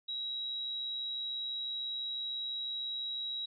sine tone, 3858 Hz, B7, 41 cents flat, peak -35 dBFS, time 0.08-3.46 s, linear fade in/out 10 ms, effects none

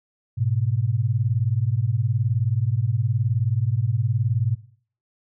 sine beating tone pair, 105.5 / 124.5 Hz, G#2 / B2, +28 / +14 cents, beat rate 19 Hz, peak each -22 dBFS, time 0.37-4.56 s, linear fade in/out 20 ms, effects noise-tail reverb RT60 0.5 s tail -18 dB re dry

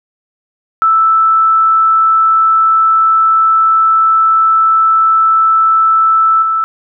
sine tone with level steps, 1318.5 Hz, E6, in tune, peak -6 / -10 dBFS, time 0.82-6.64 s, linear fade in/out 0 ms, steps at 6.42 s, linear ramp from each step 5 ms, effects none

